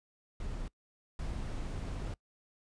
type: noise bursts at uneven times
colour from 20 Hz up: brown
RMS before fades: -38 dBFS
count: 2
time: 0.4-0.68 / 1.19-2.14 s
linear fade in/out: 2 ms
effects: noise-tail reverb RT60 0.1 s tail -23 dB re dry + resampled to 22050 Hz